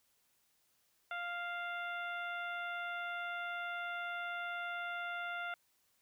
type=harmonic tone with a mistuned harmonic; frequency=699 Hz; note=F5; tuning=1 cent sharp; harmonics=1 / 2 / 3 / 4 / 5; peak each=-44 / -40 / -47 / -51 / -53 dBFS; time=1.11-5.54 s; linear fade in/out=2 ms; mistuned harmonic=4; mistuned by=-21 cents; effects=white hiss -75 dBFS RMS until 6.01 s